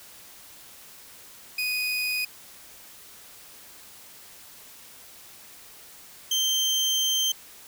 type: tone pair in turn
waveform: 30% pulse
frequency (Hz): 2489 / 3136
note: D#7 / G7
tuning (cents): 0 / 0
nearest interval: major third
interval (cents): 400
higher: second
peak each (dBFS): -23 / -19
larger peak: second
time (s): 1.58-2.25 / 6.31-7.32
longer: second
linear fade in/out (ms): 5
effects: white hiss -48 dBFS RMS until 7.67 s